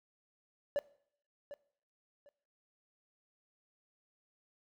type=tone with echo; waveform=triangle; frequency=575 Hz; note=D5; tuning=37 cents flat; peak=-27 dBFS; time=0.76-0.79 s; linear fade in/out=0 ms; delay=750 ms; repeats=2; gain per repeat=-14 dB; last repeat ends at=2.29 s; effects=noise-tail reverb RT60 0.6 s tail -20 dB re dry